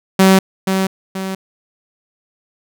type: tone with echo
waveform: sawtooth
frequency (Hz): 190.7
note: G3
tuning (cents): -47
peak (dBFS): -3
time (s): 0.19-0.39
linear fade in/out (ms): 5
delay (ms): 480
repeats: 2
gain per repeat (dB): -7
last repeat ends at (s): 1.35
effects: none